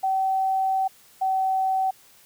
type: tone pair in turn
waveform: sine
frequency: 766 / 762.4 Hz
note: G5 / G5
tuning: -40 / -48 cents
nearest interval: unison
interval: 8 cents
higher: first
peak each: -20 dBFS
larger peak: neither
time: 0.03-0.88 / 1.21-1.91 s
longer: first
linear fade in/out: 10 ms
effects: white hiss -54 dBFS RMS until 2.25 s